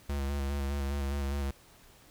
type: tone with vibrato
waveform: square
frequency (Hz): 69.9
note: C#2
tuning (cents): +15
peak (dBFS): -31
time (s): 0.09-1.51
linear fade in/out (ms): 5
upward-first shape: square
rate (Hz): 4.9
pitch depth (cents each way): 29
effects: pink hiss -58 dBFS RMS until 2.1 s